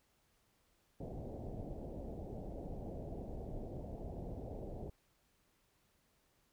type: low-pass noise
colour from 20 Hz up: pink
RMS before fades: -45 dBFS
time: 1-4.9 s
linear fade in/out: 5 ms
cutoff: 730 Hz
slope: 48 dB/octave
effects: pink hiss -75 dBFS RMS until 6.52 s